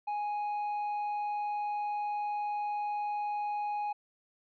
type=tone with tanh clipping; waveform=sine; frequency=830.6 Hz; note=G#5; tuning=in tune; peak=-32 dBFS; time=0.07-3.93 s; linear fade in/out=10 ms; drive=4 dB; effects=none